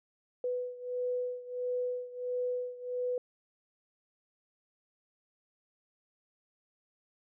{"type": "beating tone pair", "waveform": "sine", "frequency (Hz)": [495.7, 497.2], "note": ["B4", "B4"], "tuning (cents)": [6, 12], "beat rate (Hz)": 1.5, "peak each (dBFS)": [-34, -37], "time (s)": [0.44, 3.18], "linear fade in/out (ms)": 2, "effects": []}